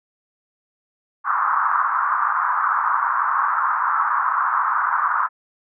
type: band-pass noise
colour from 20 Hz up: pink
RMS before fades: -20 dBFS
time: 1.24-5.29 s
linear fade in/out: 50 ms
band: 1000 to 1400 Hz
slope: 48 dB/octave
effects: none